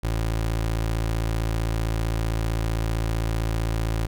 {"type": "tone", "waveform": "25% pulse", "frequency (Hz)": 55.5, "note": "A1", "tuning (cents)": 16, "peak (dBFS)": -19, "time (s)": [0.03, 4.07], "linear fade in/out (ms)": 10, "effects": []}